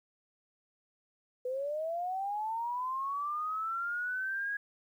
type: linear sweep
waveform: sine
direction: up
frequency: 493.8 to 1661.2 Hz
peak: -32 dBFS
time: 1.45-4.57 s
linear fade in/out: 5 ms
effects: 11-bit